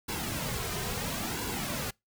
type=noise with flanger; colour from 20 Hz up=pink; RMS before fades=-34 dBFS; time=0.08-1.91 s; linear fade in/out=10 ms; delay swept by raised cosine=1.6 to 3.6 ms; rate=0.74 Hz; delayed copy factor=-0.65; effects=noise-tail reverb RT60 0.2 s tail -26 dB re dry